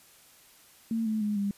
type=tone with pitch steps; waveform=sine; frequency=226.4 / 217.6 / 209.1 / 200.9 Hz; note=A3 / A3 / G#3 / G3; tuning=+50 / -19 / +12 / +43 cents; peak=-26 dBFS; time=0.91-1.51 s; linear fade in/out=2 ms; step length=150 ms; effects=white hiss -57 dBFS RMS until 1.57 s + resampled to 32000 Hz